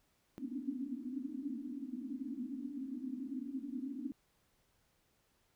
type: band-pass noise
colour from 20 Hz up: pink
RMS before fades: -42 dBFS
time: 0.38-4.12 s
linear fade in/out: 0 ms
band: 240 to 290 Hz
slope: 96 dB/octave
effects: pink hiss -75 dBFS RMS until 5.55 s